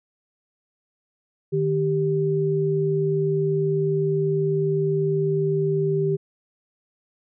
sine tone pair together, 153.33 / 392 Hz, D#3 / G4, -25 / 0 cents, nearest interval octave + major third, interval 1625 cents, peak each -23 / -21 dBFS, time 1.52-6.17 s, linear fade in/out 20 ms, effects none

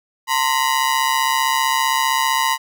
sawtooth ring-modulated tone, 974 Hz, B5, 24 cents flat, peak -9 dBFS, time 0.27-2.58 s, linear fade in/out 50 ms, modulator 67.7 Hz, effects none

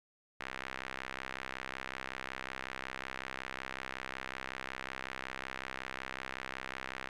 sawtooth tone with band-pass filter, 65.41 Hz, C2, in tune, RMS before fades -43 dBFS, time 0.4-7.09 s, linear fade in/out 5 ms, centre 1900 Hz, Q 1.5, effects none

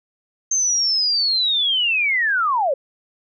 sine linear sweep, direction down, 6360 to 508 Hz, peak -16 dBFS, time 0.51-2.74 s, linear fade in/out 5 ms, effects none

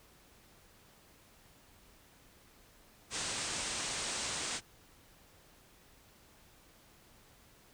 white low-pass noise, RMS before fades -38 dBFS, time 3.1-4.61 s, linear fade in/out 50 ms, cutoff 9000 Hz, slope 96 dB/octave, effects pink hiss -62 dBFS RMS until 7.73 s

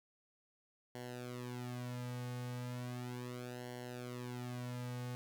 sawtooth tone with flanger, 123.47 Hz, B2, in tune, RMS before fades -44 dBFS, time 0.95-5.15 s, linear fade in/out 0 ms, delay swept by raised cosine 0.8 to 3 ms, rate 0.36 Hz, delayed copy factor -0.85, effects none

